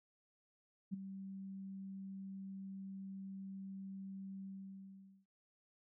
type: tone with ADSR envelope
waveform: sine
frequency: 193.4 Hz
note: G3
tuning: 23 cents flat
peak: -35 dBFS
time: 0.91-5.26 s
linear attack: 27 ms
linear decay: 12 ms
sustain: -10 dB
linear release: 820 ms
effects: none